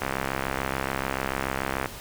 click train, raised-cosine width 0.5 ms, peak -11 dBFS, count 124, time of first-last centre 0.02-1.859 s, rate 66.9 Hz, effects pink hiss -40 dBFS RMS until 2 s

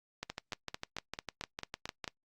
two click trains, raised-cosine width 0.2 ms, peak -20 / -20 dBFS, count 13 / 9, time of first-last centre 0.23-2.043 / 0.3-2.078 s, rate 6.62 / 4.5 Hz, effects noise-tail reverb RT60 0.1 s tail -23 dB re dry + Opus 48 kbps

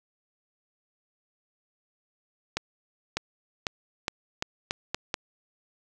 accelerating click train, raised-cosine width 0.2 ms, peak -10 dBFS, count 8, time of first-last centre 2.57-5.142 s, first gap 600 ms, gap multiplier 0.83, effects none

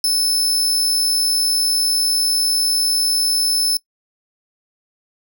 sawtooth tone, 5260 Hz, E8, 5 cents flat, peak -12 dBFS, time 0.04-3.77 s, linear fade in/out 2 ms, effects noise-tail reverb RT60 0.1 s tail -23 dB re dry

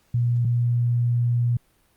sine tone pair in turn, 120 / 120 Hz, B2 / B2, -49 / -49 cents, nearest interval unison, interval 0 cents, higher neither, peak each -18 dBFS, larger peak neither, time 0.14-0.45 / 0.45-1.57 s, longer second, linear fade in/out 5 ms, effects pink hiss -63 dBFS RMS until 1.96 s + Opus 48 kbps

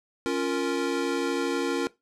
square chord, Bb minor, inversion first, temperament equal with one note detuned, 277.2 / 349.2 / 464.3 Hz, Db4 / F4 / Bb4, 0 / 0 / -7 cents, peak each -30 dBFS, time 0.26-1.87 s, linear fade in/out 0 ms, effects noise-tail reverb RT60 0.2 s tail -19 dB re dry + low-pass 8000 Hz 12 dB/octave

